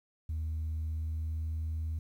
sine tone with pitch glide, 79 to 79.69 Hz, D#2 to D#2, +27 to +42 cents, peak -30 dBFS, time 0.29-1.99 s, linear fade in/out 5 ms, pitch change +15 cents, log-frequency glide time 0.79-1.54 s, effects tanh soft clip ceiling -30 dBFS + 11-bit

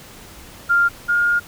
sine tone pair in turn, 1396.9 / 1418.9 Hz, F6 / F6, 0 / +27 cents, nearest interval unison, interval 27 cents, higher second, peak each -12 / -14 dBFS, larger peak first, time 0.69-0.89 / 1.08-1.4 s, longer second, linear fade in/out 20 ms, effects pink hiss -41 dBFS RMS until 1.47 s

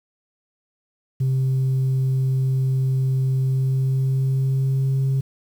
sine tone with pitch glide, 131.8 to 134.41 Hz, C3 to C3, +13 to +47 cents, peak -15 dBFS, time 1.2-5.21 s, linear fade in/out 10 ms, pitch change +34 cents, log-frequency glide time 3.39-4.98 s, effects tanh soft clip ceiling -16 dBFS + 8-bit

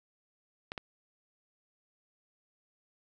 clicks, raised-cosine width 0.3 ms, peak -21 dBFS, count 2, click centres 0.719 / 0.778 s, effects none

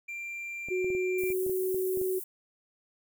triangle tone, 2370 Hz, D7, 15 cents sharp, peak -34 dBFS, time 0.08-1.33 s, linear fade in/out 10 ms
clicks, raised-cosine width 2 ms, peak -30 dBFS, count 11, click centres 0.686 / 0.845 / 0.903 / 0.95 / 1.236 / 1.303 / 1.465 / 1.496 / 1.745 / 1.973 / 2.015 s
sine tone with pitch glide, 368.5 to 373.6 Hz, F#4 to F#4, -7 to +17 cents, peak -27 dBFS, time 0.7-2.2 s, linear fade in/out 20 ms, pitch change +24 cents, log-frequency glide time 1.09-1.47 s
white high-pass noise, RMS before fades -40 dBFS, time 1.18-2.24 s, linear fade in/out 5 ms, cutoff 9800 Hz, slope 24 dB/octave
effects none

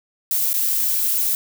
violet noise with dropouts, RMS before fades -20 dBFS, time 0.31-1.35 s, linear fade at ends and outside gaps 1 ms, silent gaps 0.532-0.54 s, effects none

